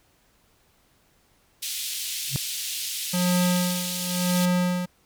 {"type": "band-pass noise", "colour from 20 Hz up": "pink", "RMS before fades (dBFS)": -31, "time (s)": [1.62, 4.46], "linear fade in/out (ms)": 10, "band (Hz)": [2900, 16000], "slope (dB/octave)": 24}
{"type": "tone with exponential growth", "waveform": "sine", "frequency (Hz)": 135.5, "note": "C#3", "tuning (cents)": -39, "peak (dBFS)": -18, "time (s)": [2.28, 2.36], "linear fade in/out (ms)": 0, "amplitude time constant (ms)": 17}
{"type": "tone with tremolo", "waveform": "square", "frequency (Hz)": 179.3, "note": "F3", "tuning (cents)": 46, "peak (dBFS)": -20, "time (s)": [3.13, 4.86], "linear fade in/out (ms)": 10, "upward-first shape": "sine", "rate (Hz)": 0.92, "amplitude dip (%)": 80}
{"effects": ["pink hiss -63 dBFS RMS until 5.05 s"]}